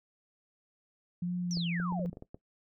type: tone with vibrato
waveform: sine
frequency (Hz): 174.6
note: F3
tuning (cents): 0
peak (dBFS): -30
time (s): 1.22-2.1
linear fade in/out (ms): 5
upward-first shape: sine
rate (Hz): 1.7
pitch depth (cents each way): 38
type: exponential sweep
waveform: sine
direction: down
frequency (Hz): 6090 to 477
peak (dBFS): -36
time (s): 1.51-2.06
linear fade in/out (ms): 0
type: clicks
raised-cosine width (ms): 2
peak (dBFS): -31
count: 9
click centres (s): 1.572 / 1.8 / 1.923 / 1.995 / 2.051 / 2.13 / 2.171 / 2.224 / 2.345
effects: noise-tail reverb RT60 0.1 s tail -18 dB re dry